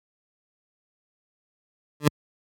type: tone with exponential growth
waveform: 20% pulse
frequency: 148 Hz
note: D3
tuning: 14 cents sharp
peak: -7 dBFS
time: 2-2.08 s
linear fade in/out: 2 ms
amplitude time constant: 17 ms
effects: high-pass 80 Hz 12 dB/octave + AAC 64 kbps